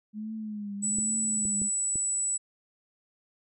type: tone with vibrato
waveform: sine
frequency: 210.4 Hz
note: G#3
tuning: 23 cents sharp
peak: -33 dBFS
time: 0.13-1.7 s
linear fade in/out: 50 ms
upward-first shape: triangle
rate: 1.2 Hz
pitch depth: 89 cents each way
type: tone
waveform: sine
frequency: 7902 Hz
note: B8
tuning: in tune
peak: -26 dBFS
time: 0.82-2.38 s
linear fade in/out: 20 ms
type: clicks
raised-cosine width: 3 ms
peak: -26 dBFS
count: 4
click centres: 0.986 / 1.454 / 1.618 / 1.957 s
effects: none